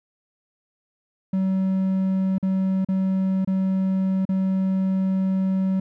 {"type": "tone with dropouts", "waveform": "triangle", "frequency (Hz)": 190, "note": "F#3", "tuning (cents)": 46, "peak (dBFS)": -17, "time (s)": [1.33, 5.8], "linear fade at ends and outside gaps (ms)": 5, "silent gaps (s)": [[2.383, 2.427], [2.848, 2.886], [3.448, 3.474], [4.253, 4.29]], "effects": []}